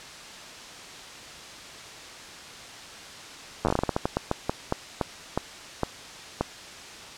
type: slowing click train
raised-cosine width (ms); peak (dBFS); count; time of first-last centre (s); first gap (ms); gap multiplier
1; -9; 20; 3.65-6.41; 9; 1.26
effects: white hiss -42 dBFS RMS until 7.17 s + low-pass 6000 Hz 12 dB/octave